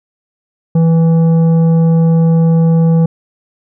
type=tone with tanh clipping; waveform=triangle; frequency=164.4 Hz; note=E3; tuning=4 cents flat; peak=-8 dBFS; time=0.75-3.06 s; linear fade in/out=5 ms; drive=13 dB; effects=none